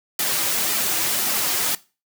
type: noise with flanger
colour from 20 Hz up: white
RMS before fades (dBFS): -22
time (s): 0.19-1.75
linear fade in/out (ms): 2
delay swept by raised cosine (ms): 1.8 to 4.7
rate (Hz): 1.9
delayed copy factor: -0.5
effects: noise-tail reverb RT60 0.3 s tail -19 dB re dry + high-pass 150 Hz 12 dB/octave